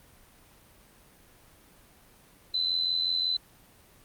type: tone with amplitude modulation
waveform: sine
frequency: 4028 Hz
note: B7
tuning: 33 cents sharp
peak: -22 dBFS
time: 2.54-3.37 s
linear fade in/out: 5 ms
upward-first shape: sine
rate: 85.5 Hz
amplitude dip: 65%
effects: pink hiss -57 dBFS RMS until 4.04 s + Opus 32 kbps